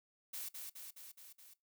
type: noise with echo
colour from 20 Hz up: blue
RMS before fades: -44 dBFS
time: 0.33-0.49 s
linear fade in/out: 10 ms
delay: 210 ms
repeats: 5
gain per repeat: -3 dB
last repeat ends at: 1.54 s
effects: noise-tail reverb RT60 0.2 s tail -20 dB re dry